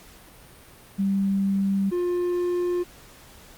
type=tone pair in turn; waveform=sine / triangle; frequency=196 / 354.1 Hz; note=G3 / F4; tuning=0 / +24 cents; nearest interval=minor seventh; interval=1024 cents; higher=second; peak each=-20 dBFS; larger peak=neither; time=0.98-1.91 / 1.91-2.84 s; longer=neither; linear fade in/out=20 ms; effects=pink hiss -49 dBFS RMS until 3.57 s + Opus 48 kbps